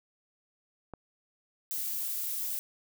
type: click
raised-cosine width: 1 ms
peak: -27 dBFS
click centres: 0.937 s
type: noise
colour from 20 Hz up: violet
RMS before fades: -34 dBFS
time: 1.71-2.59 s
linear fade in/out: 0 ms
effects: none